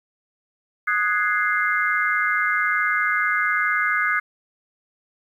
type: chord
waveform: sine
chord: Ab dominant seventh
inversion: second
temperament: equal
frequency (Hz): 1244.5 / 1480 / 1661.2 / 2093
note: Eb6 / Gb6 / Ab6 / C7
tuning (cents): 0 / 0 / 0 / 0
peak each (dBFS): -24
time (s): 0.87-4.2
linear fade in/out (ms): 10
effects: 9-bit